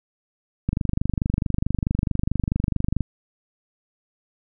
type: click train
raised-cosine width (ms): 5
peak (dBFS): -9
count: 58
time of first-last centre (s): 0.69-3.007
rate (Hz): 24.6
effects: none